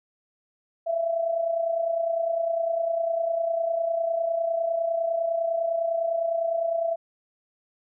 sine tone with amplitude modulation, 667 Hz, E5, 20 cents sharp, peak -20 dBFS, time 0.86-6.96 s, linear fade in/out 20 ms, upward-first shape sine, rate 29.9 Hz, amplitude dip 60%, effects none

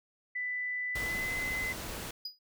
sine tone with pitch glide, 1990 to 2037 Hz, B6 to C7, +13 to -47 cents, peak -32 dBFS, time 0.35-1.73 s, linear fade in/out 10 ms, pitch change +40 cents, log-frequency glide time 0.92-1.32 s
pink noise, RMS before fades -40 dBFS, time 0.95-2.11 s, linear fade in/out 5 ms
triangle tone with exponential decay, 4929 Hz, D#8, 17 cents flat, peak -32 dBFS, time 2.25-2.39 s, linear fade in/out 5 ms, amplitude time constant 29 ms
effects none

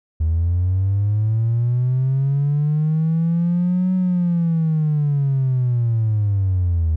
triangle linear two-way sweep, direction up then down, 77.78 to 186 to 77.78 Hz, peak -12 dBFS, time 0.2-6.96 s, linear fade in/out 10 ms, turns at 3.94 s, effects tanh soft clip ceiling -12 dBFS

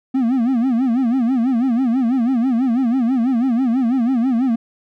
triangle tone with vibrato, 246.9 Hz, B3, in tune, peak -12 dBFS, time 0.14-4.56 s, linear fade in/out 10 ms, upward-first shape sine, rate 6.1 Hz, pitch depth 160 cents each way, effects none

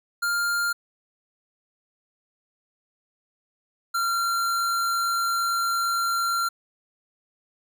square tone pair in turn, 1400 / 1374.4 Hz, F6 / F6, +4 / -28 cents, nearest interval unison, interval 32 cents, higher first, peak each -23 / -23 dBFS, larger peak neither, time 0.22-0.73 / 3.94-6.49 s, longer second, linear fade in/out 10 ms, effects none

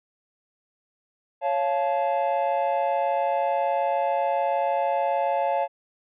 triangle chord, Db augmented, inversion none, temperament just, 554.4 / 693 / 866.2 Hz, Db5 / F5 / A5, 0 / -14 / -27 cents, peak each -24 dBFS, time 1.41-5.68 s, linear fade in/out 50 ms, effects resampled to 8000 Hz

